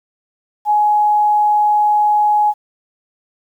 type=tone; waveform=sine; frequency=839 Hz; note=G#5; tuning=17 cents sharp; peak=-10 dBFS; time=0.65-2.54 s; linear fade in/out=50 ms; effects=8-bit